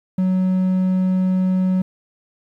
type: tone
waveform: triangle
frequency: 185.8 Hz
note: F#3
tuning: 7 cents sharp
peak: -13 dBFS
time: 0.18-1.82 s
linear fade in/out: 5 ms
effects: 9-bit